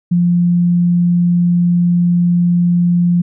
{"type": "tone", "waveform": "sine", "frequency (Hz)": 174.61, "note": "F3", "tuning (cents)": 0, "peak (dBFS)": -9, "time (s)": [0.11, 3.22], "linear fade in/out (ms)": 10, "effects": []}